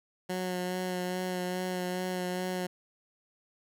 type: tone with vibrato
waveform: 15% pulse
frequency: 182.2 Hz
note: F#3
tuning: 26 cents flat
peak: -25 dBFS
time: 0.29-2.67 s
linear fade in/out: 10 ms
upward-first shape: sine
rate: 2.4 Hz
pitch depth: 18 cents each way
effects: none